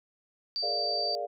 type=tone; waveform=sine; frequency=4643 Hz; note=D8; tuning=21 cents flat; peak=-29 dBFS; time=0.56-1.15 s; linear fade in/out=0 ms
type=chord; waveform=sine; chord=Bb dominant seventh; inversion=third; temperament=equal; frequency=415.3 / 466.2 / 587.3 / 698.5 Hz; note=Ab4 / Bb4 / D5 / F5; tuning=0 / 0 / 0 / 0 cents; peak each=-39 / -39 / -35 / -34 dBFS; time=0.62-1.27 s; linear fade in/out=20 ms
effects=none